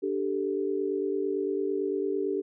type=chord; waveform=sine; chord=D suspended fourth; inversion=none; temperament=just; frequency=293.7 / 391.6 / 440.5 Hz; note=D4 / G4 / A4; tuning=0 / -2 / +2 cents; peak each=-33 / -28 / -33 dBFS; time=0.02-2.42 s; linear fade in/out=20 ms; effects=none